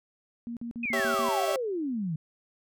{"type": "tone bursts", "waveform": "sine", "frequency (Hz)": 235.2, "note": "A#3", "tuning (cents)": 16, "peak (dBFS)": -33, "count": 6, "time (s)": [0.47, 1.288], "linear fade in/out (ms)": 0, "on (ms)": 98, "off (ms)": 46}
{"type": "exponential sweep", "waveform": "sine", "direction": "down", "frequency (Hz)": [2556, 150], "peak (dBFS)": -28, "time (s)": [0.83, 2.16], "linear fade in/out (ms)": 5}
{"type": "chord", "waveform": "30% pulse", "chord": "C# diminished", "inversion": "second", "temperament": "equal", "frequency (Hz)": [392, 554.4, 659.3], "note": ["G4", "C#5", "E5"], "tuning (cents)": [0, 0, 0], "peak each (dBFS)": -29, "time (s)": [0.93, 1.56], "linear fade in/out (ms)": 2}
{"effects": []}